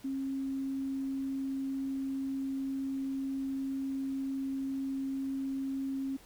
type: tone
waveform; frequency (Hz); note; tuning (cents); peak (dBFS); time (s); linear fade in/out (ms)
sine; 269.8; C#4; -47; -32; 0.04-6.17; 10
effects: added 50 Hz sine -67 dBFS peak until 6.25 s + pink hiss -58 dBFS RMS until 6.25 s